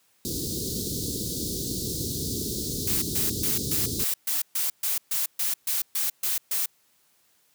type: band-stop noise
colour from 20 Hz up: pink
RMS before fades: -29 dBFS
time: 0.25-4.04 s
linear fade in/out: 0 ms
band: 450 to 3900 Hz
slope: 48 dB/octave
type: noise bursts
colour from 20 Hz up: blue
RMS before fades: -26 dBFS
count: 14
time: 2.87-6.66 s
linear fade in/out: 5 ms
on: 150 ms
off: 130 ms
effects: white hiss -65 dBFS RMS until 7.54 s + high-pass 80 Hz 12 dB/octave